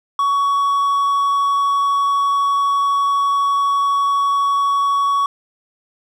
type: tone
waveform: triangle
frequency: 1122 Hz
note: C#6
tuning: 21 cents sharp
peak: -12 dBFS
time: 0.19-5.26 s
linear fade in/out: 2 ms
effects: none